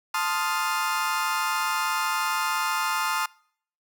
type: chord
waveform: 35% pulse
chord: F dominant seventh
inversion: first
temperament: equal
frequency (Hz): 880 / 1046.5 / 1244.5 / 1396.9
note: A5 / C6 / Eb6 / F6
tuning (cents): 0 / 0 / 0 / 0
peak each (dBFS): -28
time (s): 0.14-3.26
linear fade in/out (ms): 5
effects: noise-tail reverb RT60 0.6 s tail -25 dB re dry